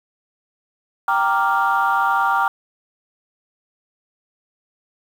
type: chord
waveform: sine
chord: G minor seventh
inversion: none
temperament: equal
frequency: 784 / 932.3 / 1174.7 / 1396.9 Hz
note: G5 / Bb5 / D6 / F6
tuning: 0 / 0 / 0 / 0 cents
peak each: -20 dBFS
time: 1.08-2.48 s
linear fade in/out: 2 ms
effects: tanh soft clip ceiling -8 dBFS + 7-bit